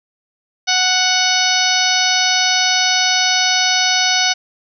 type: harmonic tone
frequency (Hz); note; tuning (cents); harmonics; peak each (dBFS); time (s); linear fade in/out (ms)
740; F#5; 0; 1 / 2 / 3 / 4 / 5 / 6 / 7 / 8; -21 / -21 / -21 / -21 / -21 / -21 / -21 / -21; 0.67-4.34; 20
effects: none